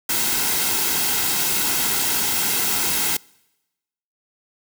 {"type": "noise with comb filter", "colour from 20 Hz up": "white", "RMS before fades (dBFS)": -21, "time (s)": [0.09, 3.17], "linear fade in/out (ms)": 5, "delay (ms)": 1.7, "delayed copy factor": -0.55, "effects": ["noise-tail reverb RT60 1.0 s tail -26 dB re dry"]}